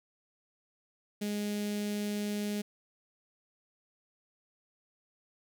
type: tone with notch filter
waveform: sawtooth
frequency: 207.1 Hz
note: G#3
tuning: 5 cents flat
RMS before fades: -34 dBFS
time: 1.21-2.62 s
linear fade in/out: 10 ms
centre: 1100 Hz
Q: 0.56
effects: 11-bit